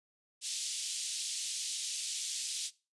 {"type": "band-pass noise", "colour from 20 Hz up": "white", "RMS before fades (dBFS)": -38, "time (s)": [0.41, 2.71], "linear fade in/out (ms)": 50, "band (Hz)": [3100, 8800], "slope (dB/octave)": 24, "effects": ["noise-tail reverb RT60 0.3 s tail -20 dB re dry", "resampled to 24000 Hz"]}